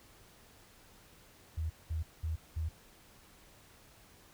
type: tone bursts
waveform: sine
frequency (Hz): 79.9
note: D#2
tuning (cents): +47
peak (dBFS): -32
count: 4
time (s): 1.57-2.69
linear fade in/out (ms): 10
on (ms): 130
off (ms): 200
effects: pink hiss -60 dBFS RMS until 4.33 s